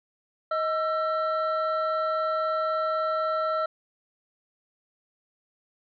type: tone pair together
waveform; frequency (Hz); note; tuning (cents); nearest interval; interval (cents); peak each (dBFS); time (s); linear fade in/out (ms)
triangle; 630 / 1338.1; D#5 / E6; +21 / +26; octave + minor second; 1305; -25; 0.51-3.66; 5
effects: resampled to 11025 Hz